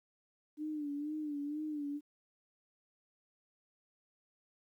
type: tone with vibrato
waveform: sine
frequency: 297 Hz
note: D4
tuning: 20 cents sharp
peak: -36 dBFS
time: 0.57-2.01 s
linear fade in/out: 50 ms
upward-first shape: sine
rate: 2.1 Hz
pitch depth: 67 cents each way
effects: 12-bit